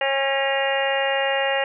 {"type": "harmonic tone with a mistuned harmonic", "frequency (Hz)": 272.6, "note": "C#4", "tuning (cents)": -29, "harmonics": [2, 3, 4, 5, 6, 7, 8, 9, 10], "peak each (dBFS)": [-23, -26, -36, -36, -32, -26, -36, -32, -28], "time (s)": [0.01, 1.64], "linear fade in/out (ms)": 2, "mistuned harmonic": 10, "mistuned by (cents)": 52, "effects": []}